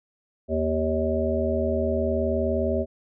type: harmonic tone with a mistuned harmonic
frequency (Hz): 79.5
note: D#2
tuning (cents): +38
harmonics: 1 / 3 / 5 / 7 / 8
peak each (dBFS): -28 / -28 / -28 / -28 / -28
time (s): 0.48-2.86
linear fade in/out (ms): 50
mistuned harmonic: 5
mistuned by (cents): -33
effects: none